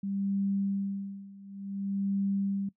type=tone with tremolo; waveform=sine; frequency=197.4 Hz; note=G3; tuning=12 cents sharp; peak=-26 dBFS; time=0.03-2.69 s; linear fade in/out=5 ms; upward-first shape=sine; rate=0.56 Hz; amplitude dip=90%; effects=noise-tail reverb RT60 0.1 s tail -19 dB re dry